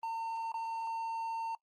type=tone with dropouts; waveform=triangle; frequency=908 Hz; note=A#5; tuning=46 cents flat; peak=-32 dBFS; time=0.03-1.55 s; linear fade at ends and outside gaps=2 ms; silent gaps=0.519-0.541 s; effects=noise-tail reverb RT60 0.1 s tail -21 dB re dry + Opus 24 kbps